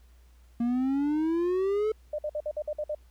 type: exponential sweep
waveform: triangle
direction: up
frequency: 233.1 to 440.1 Hz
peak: -22 dBFS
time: 0.6-1.92 s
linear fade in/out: 5 ms
type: tone bursts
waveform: sine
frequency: 602 Hz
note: D5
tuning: 43 cents sharp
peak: -28 dBFS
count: 8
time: 2.13-2.949 s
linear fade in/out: 5 ms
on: 56 ms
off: 53 ms
effects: added 60 Hz sine -53 dBFS peak until 3.1 s + pink hiss -67 dBFS RMS until 3.1 s